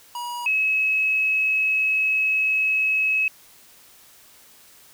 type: tone pair in turn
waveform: square / sine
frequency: 963 / 2571 Hz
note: B5 / E7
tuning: -44 / -44 cents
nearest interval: octave + perfect fourth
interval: 1700 cents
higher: second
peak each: -29 / -18 dBFS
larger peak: second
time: 0.15-0.46 / 0.46-3.28 s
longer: second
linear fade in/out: 2 ms
effects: white hiss -51 dBFS RMS until 4.93 s